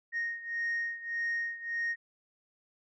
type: beating tone pair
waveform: sine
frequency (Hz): 1860 / 1861.7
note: A#6 / A#6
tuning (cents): -4 / -3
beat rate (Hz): 1.7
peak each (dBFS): -32 / -35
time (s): 0.12-1.96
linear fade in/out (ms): 50
effects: tanh soft clip ceiling -27 dBFS